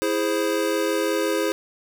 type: chord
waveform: square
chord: E augmented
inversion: none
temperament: equal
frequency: 329.6 / 415.3 / 523.3 Hz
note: E4 / G#4 / B#4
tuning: 0 / 0 / 0 cents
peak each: -26 dBFS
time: 0.02-1.52 s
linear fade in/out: 0 ms
effects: none